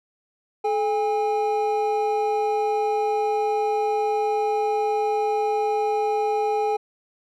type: tone pair together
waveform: triangle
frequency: 430.6 / 812 Hz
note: A4 / G#5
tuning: -37 / -39 cents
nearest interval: major seventh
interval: 1098 cents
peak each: -21 dBFS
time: 0.64-6.77 s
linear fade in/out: 10 ms
effects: none